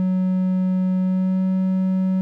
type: tone with pitch glide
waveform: triangle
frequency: 185.5 to 187.66 Hz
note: F#3 to F#3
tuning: +5 to +25 cents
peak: -15 dBFS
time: 0-2.21 s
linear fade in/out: 0 ms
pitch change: +20 cents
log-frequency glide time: 1-1.43 s
effects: none